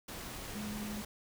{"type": "tone in noise", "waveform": "sine", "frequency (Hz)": 210, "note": "G#3", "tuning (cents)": 19, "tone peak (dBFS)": -39, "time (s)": [0.55, 1.02], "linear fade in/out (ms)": 5, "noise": "pink", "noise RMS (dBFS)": -44, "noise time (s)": [0.08, 1.05], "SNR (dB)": 2, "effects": []}